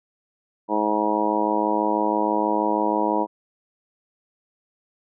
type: harmonic tone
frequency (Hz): 106.2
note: G#2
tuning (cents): +39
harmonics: 2 / 3 / 4 / 5 / 6 / 7 / 8 / 9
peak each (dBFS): -30 / -25 / -29 / -28 / -29 / -30 / -29 / -24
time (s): 0.68-3.27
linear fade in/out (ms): 50
effects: none